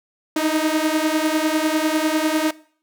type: beating tone pair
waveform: sawtooth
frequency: 307.2 / 317.2 Hz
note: D#4 / D#4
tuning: -22 / +33 cents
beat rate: 10 Hz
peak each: -17 dBFS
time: 0.36-2.51 s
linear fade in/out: 5 ms
effects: noise-tail reverb RT60 0.5 s tail -19 dB re dry